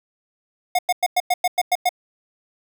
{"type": "tone bursts", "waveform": "square", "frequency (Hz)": 721, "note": "F#5", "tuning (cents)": -45, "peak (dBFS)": -16, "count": 9, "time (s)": [0.75, 1.892], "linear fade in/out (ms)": 5, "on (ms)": 38, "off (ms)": 100, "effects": []}